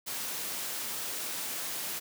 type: high-pass noise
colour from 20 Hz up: white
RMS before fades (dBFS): -36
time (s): 0.06-2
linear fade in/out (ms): 20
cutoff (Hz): 140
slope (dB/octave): 12
effects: none